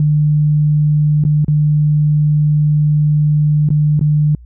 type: tone with dropouts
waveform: sine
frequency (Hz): 150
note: D3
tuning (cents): +37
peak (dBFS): -9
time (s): 0-4.35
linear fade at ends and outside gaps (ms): 2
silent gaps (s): 1.239-1.25 / 1.446-1.482 / 3.689-3.703 / 3.994-4.011
effects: added 60 Hz sine -35 dBFS peak until 4.45 s